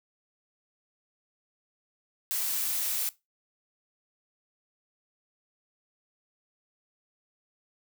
blue noise, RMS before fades -30 dBFS, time 2.31-3.09 s, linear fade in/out 0 ms, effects noise-tail reverb RT60 0.2 s tail -18 dB re dry

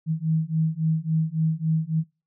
sine beating tone pair, 157.8 / 161.4 Hz, D#3 / E3, +25 / -36 cents, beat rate 3.6 Hz, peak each -24 dBFS, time 0.06-2.04 s, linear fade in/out 50 ms, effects noise-tail reverb RT60 0.3 s tail -23 dB re dry

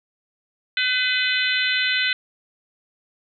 harmonic tone, 505 Hz, B4, 39 cents sharp, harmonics 3 / 4 / 5 / 6 / 7 / 8, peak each -24 / -25 / -26 / -27 / -27 / -28 dBFS, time 0.77-2.13 s, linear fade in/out 2 ms, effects none

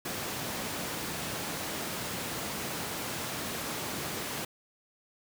pink high-pass noise, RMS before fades -36 dBFS, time 0.05-4.45 s, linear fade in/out 5 ms, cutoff 130 Hz, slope 12 dB/octave, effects none

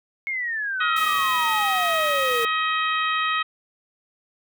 sine exponential sweep, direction down, 2188 to 454 Hz, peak -24 dBFS, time 0.27-2.45 s, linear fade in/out 0 ms
harmonic tone, 633 Hz, D#5, 30 cents sharp, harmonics 2 / 3 / 4 / 5 / 6, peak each -23 / -27 / -29 / -31 / -33 dBFS, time 0.8-3.43 s, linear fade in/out 10 ms
white noise, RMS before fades -35 dBFS, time 0.96-2.45 s, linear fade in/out 5 ms
effects none

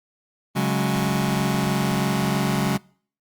sawtooth chord, C# suspended fourth, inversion none, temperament just, 138.59 / 184.79 / 207.9 Hz, C#3 / F#3 / G#3, 0 / -2 / +2 cents, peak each -20 dBFS, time 0.55-2.78 s, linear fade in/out 20 ms, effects noise-tail reverb RT60 0.5 s tail -25 dB re dry + Opus 32 kbps

